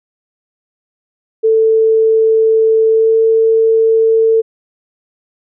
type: tone with pitch glide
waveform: sine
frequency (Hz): 443.8 to 447.7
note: A4 to A4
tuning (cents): +15 to +30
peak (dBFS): -7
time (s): 1.43-4.42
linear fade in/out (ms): 20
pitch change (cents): +15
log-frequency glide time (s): 2.9-3.16
effects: none